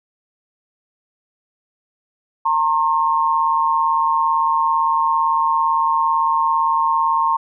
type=tone pair together; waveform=sine; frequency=915 / 1072.8 Hz; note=A#5 / C6; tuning=-32 / +43 cents; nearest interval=minor third; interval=275 cents; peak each=-17 dBFS; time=2.45-7.37 s; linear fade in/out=10 ms; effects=none